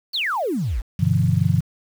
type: exponential sweep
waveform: sine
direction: down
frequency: 4738 to 41 Hz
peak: -20 dBFS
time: 0.13-0.82 s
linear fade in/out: 20 ms
type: chord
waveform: sine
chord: G dominant seventh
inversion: none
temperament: equal with one note detuned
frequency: 98 / 123.47 / 146.83 / 170.13 Hz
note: G2 / B2 / D3 / F3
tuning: 0 / 0 / 0 / -45 cents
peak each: -21 dBFS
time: 0.99-1.61 s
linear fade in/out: 10 ms
effects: 7-bit